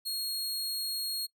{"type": "tone", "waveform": "sawtooth", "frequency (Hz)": 4287, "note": "C8", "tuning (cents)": 41, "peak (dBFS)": -29, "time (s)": [0.05, 1.27], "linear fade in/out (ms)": 20, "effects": ["noise-tail reverb RT60 0.1 s tail -21 dB re dry"]}